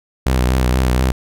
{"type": "tone with vibrato", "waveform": "sawtooth", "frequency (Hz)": 63.3, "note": "B1", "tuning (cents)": 43, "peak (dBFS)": -9, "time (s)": [0.26, 1.12], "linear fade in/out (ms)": 5, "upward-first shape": "sine", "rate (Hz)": 4.2, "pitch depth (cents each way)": 46, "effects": []}